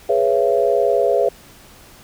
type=chord; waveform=sine; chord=C# minor seventh; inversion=second; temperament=equal with one note detuned; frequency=415.3 / 493.9 / 554.4 / 674.3 Hz; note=G#4 / B4 / C#5 / E5; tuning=0 / 0 / 0 / +39 cents; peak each=-19 dBFS; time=0.09-1.29 s; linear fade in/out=5 ms; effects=pink hiss -45 dBFS RMS until 2.03 s